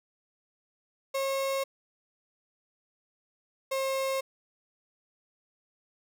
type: tone pair in turn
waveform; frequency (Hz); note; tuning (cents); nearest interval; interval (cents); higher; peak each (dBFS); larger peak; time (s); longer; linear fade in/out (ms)
35% pulse; 542 / 535.5; C#5 / C5; -39 / +40; unison; 21; first; -26; neither; 1.14-1.64 / 3.71-4.21; neither; 10
effects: none